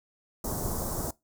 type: band-stop noise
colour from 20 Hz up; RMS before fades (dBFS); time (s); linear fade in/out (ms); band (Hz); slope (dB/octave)
pink; -32; 0.44-1.11; 5; 1100 to 6200; 24
effects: noise-tail reverb RT60 0.2 s tail -22 dB re dry